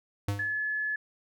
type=tone with exponential decay; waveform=square; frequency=101.1 Hz; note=G#2; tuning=46 cents flat; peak=-25 dBFS; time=0.28-0.6 s; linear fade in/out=5 ms; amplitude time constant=68 ms
type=tone; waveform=sine; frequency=1715 Hz; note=A6; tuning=45 cents flat; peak=-28 dBFS; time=0.39-0.96 s; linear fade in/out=5 ms
effects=none

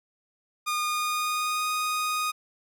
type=tone with pitch glide; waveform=sawtooth; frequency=1220 to 1241.3 Hz; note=D#6 to D#6; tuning=-34 to -4 cents; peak=-22 dBFS; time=0.66-2.32 s; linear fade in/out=20 ms; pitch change=+30 cents; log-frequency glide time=0.86-1.69 s; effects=none

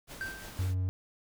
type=noise with tremolo; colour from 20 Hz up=pink; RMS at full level=-44 dBFS; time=0.07-0.75 s; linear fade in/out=50 ms; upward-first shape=triangle; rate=5.9 Hz; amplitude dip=40%
type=tone with exponential decay; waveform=triangle; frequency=1564 Hz; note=G6; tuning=4 cents flat; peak=-30 dBFS; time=0.21-0.67 s; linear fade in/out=0 ms; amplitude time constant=100 ms
type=tone; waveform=triangle; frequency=92.5 Hz; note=F#2; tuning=in tune; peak=-26 dBFS; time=0.59-0.89 s; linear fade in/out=0 ms
effects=none

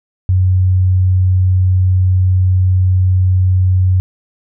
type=tone; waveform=sine; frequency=92.5 Hz; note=F#2; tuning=in tune; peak=-8 dBFS; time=0.29-4 s; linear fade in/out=0 ms; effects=none

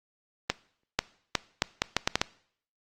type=accelerating click train; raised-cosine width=0.2 ms; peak=-5 dBFS; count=9; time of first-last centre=0.5-2.215 s; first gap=490 ms; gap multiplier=0.74; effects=noise-tail reverb RT60 0.6 s tail -21 dB re dry + Opus 24 kbps

